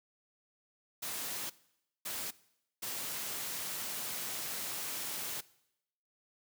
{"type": "noise bursts at uneven times", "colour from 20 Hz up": "white", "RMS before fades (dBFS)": -39, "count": 3, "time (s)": [[1.02, 1.5], [2.05, 2.31], [2.82, 5.41]], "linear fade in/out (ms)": 10, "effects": ["noise-tail reverb RT60 0.8 s tail -20 dB re dry", "high-pass 100 Hz 12 dB/octave"]}